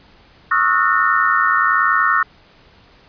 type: tone cluster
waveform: sine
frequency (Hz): 1105 / 1267 / 1348 / 1458 / 1825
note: C#6 / D#6 / E6 / F#6 / A#6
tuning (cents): -6 / +31 / +38 / -26 / -37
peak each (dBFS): -19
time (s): 0.51-2.23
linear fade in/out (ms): 5
effects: pink hiss -49 dBFS RMS until 3.08 s + resampled to 11025 Hz